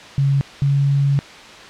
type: tone pair in turn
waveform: sine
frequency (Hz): 138.59 / 140.04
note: C#3 / C#3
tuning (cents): 0 / +18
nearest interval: unison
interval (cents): 18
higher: second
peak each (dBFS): -13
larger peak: neither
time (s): 0.18-0.41 / 0.62-1.19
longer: second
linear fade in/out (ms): 0
effects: white hiss -38 dBFS RMS until 1.69 s + low-pass 4000 Hz 12 dB/octave